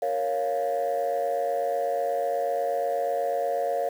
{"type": "chord", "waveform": "sine", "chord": "Bb minor", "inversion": "none", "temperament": "equal", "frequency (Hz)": [466.2, 554.4, 698.5], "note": ["Bb4", "Db5", "F5"], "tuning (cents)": [0, 0, 0], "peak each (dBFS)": [-29, -26, -26], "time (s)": [0.02, 3.89], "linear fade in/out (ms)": 5, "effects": ["tanh soft clip ceiling -19 dBFS", "8-bit"]}